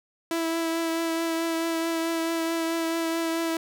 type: tone with vibrato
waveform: sawtooth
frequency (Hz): 329.6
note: E4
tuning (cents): 0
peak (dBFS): -21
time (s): 0.31-3.57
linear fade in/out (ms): 2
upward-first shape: triangle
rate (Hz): 4.6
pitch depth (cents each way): 19
effects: none